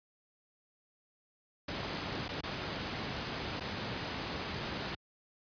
pink noise with dropouts, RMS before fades -37 dBFS, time 1.68-4.95 s, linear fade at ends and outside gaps 5 ms, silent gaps 2.282-2.289 / 2.409-2.434 / 3.599-3.606 s, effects high-pass 80 Hz 12 dB/octave + resampled to 11025 Hz

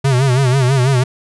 square tone with vibrato, 130.8 Hz, C3, in tune, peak -11 dBFS, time 0.04-1.04 s, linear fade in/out 10 ms, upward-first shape sine, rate 6.1 Hz, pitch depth 110 cents each way, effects resampled to 24000 Hz

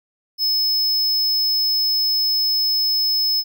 square tone, 5200 Hz, E8, 24 cents flat, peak -17 dBFS, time 0.38-3.44 s, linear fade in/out 50 ms, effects none

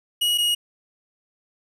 45% pulse tone pair in turn, 2903 / 2885 Hz, F#7 / F#7, -34 / -44 cents, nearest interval unison, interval 10 cents, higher first, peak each -18 dBFS, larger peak neither, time 0.21-0.38 / 0.38-0.55 s, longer neither, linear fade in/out 10 ms, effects resampled to 32000 Hz + 10-bit

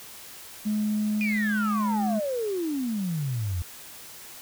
sine tone, 211.8 Hz, G#3, 34 cents sharp, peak -22 dBFS, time 0.65-2.2 s, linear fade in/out 20 ms
sine exponential sweep, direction down, 2489 to 83 Hz, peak -25 dBFS, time 1.21-3.62 s, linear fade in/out 0 ms
effects tanh soft clip ceiling -19 dBFS + white hiss -44 dBFS RMS until 4.41 s

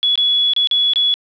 sine tone with dropouts, 3389 Hz, G#7, 34 cents sharp, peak -12 dBFS, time 0.03-1.14 s, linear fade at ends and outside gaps 0 ms, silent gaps 0.156-0.177 / 0.535-0.564 / 0.672-0.712 / 0.935-0.959 s, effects resampled to 11025 Hz + 7-bit

